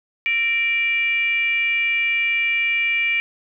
sine tone with frequency modulation, 2349 Hz, D7, in tune, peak -17 dBFS, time 0.26-3.2 s, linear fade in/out 0 ms, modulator 505 Hz, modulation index 0.53, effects none

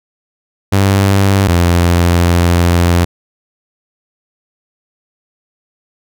sawtooth tone pair in turn, 98 / 86.69 Hz, G2 / F2, 0 / -12 cents, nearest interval major second, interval 212 cents, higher first, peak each -4 dBFS, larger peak neither, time 0.72-1.48 / 1.48-3.05 s, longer second, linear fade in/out 10 ms, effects none

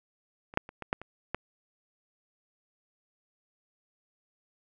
clicks, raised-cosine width 0.5 ms, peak -30 / -8 / -29 / -23 / -12 / -27 / -15 dBFS, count 7, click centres 0.539 / 0.574 / 0.691 / 0.823 / 0.929 / 1.016 / 1.346 s, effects none

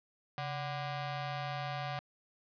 sawtooth ring-modulated tone, 440 Hz, A4, in tune, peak -29 dBFS, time 0.38-1.99 s, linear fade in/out 0 ms, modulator 303 Hz, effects resampled to 11025 Hz + 10-bit

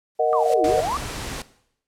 white noise with exponential growth, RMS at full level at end -33 dBFS, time 0.15-0.54 s, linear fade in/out 2 ms, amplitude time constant 83 ms
sine chord, D# minor, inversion second, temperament equal, 466.2 / 622.3 / 740 Hz, A#4 / D#5 / F#5, 0 / 0 / 0 cents, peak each -21 dBFS, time 0.19-0.81 s, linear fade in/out 10 ms
sine exponential two-way sweep, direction down then up, 1225 to 295.2 to 1225 Hz, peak -22 dBFS, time 0.33-0.97 s, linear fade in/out 0 ms, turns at 0.65 s
pink noise, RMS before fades -31 dBFS, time 0.64-1.42 s, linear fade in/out 2 ms
effects noise-tail reverb RT60 0.7 s tail -17 dB re dry + low-pass 10000 Hz 12 dB/octave

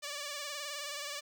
5% pulse tone with vibrato, 581 Hz, D5, 19 cents flat, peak -27 dBFS, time 0.02-1.21 s, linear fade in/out 20 ms, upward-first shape sine, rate 19 Hz, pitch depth 54 cents each way, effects none

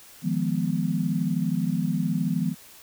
sine chord, F half-diminished seventh, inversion third, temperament equal, 155.56 / 174.61 / 207.7 / 246.9 Hz, Eb3 / F3 / Ab3 / Cb4, 0 / 0 / 0 / 0 cents, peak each -29 / -26 / -29 / -29 dBFS, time 0.22-2.55 s, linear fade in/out 50 ms, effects white hiss -49 dBFS RMS until 2.82 s

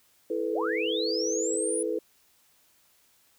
sine chord, E suspended fourth, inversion none, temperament equal with one note detuned, 329.6 / 434.2 / 493.9 Hz, E4 / A4 / B4, 0 / -23 / 0 cents, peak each -32 / -30 / -31 dBFS, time 0.3-1.99 s, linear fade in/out 5 ms
sine linear sweep, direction up, 378.4 to 10000 Hz, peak -30 dBFS, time 0.53-1.83 s, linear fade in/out 10 ms
effects white hiss -64 dBFS RMS until 3.38 s

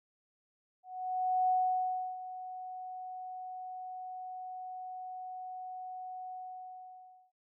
sine tone with ADSR envelope, 740 Hz, F#5, in tune, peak -25 dBFS, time 0.83-7.32 s, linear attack 660 ms, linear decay 680 ms, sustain -15 dB, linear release 1000 ms, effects none

